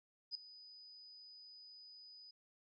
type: tone with ADSR envelope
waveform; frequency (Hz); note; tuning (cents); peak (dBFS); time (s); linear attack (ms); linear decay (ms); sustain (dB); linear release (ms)
sine; 4978; D#8; 0; -37; 0.31-2.31; 41; 3; -18; 6
effects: none